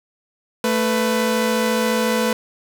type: tone pair together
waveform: sawtooth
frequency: 221.6 / 497.5 Hz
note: A3 / B4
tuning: +13 / +13 cents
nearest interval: octave + major second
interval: 1400 cents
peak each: -16 dBFS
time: 0.64-2.33 s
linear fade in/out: 2 ms
effects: none